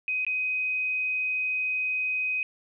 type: tone with dropouts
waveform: sine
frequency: 2513 Hz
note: D#7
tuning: 17 cents sharp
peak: -25 dBFS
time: 0.08-2.43 s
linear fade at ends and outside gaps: 1 ms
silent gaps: 0.249-0.266 s
effects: none